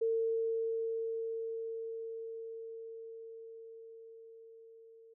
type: tone with level ramp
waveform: sine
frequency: 452.9 Hz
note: A#4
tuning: 50 cents flat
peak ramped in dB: -28 to -55 dBFS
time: 0.01-5.14 s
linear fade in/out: 10 ms
effects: none